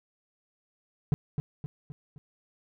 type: tone with echo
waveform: triangle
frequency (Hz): 146.2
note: D3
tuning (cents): -7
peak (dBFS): -18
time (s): 1.12-1.14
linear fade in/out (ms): 0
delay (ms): 260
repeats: 4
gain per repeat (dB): -6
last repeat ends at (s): 2.18
effects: none